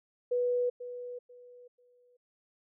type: tone with echo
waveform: sine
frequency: 491 Hz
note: B4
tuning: 10 cents flat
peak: -26 dBFS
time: 0.31-0.7 s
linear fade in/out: 10 ms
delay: 490 ms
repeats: 3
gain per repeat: -12 dB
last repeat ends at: 2.17 s
effects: none